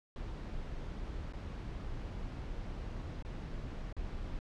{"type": "noise with dropouts", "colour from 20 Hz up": "brown", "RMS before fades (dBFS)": -41, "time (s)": [0.16, 4.39], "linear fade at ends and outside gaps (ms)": 1, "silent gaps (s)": [[1.325, 1.334], [3.225, 3.249], [3.927, 3.966]], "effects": ["low-pass 5000 Hz 12 dB/octave"]}